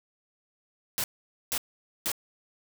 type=noise bursts; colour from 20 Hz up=white; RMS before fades=-29 dBFS; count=3; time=0.98-2.117 s; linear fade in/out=0 ms; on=59 ms; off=480 ms; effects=none